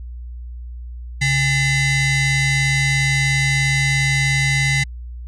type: ring-modulated tone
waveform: 45% pulse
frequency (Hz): 953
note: A#5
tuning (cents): +38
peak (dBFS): -12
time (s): 1.21-4.84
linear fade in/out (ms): 10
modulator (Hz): 1090
effects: added 60 Hz sine -29 dBFS peak until 5.27 s + resampled to 22050 Hz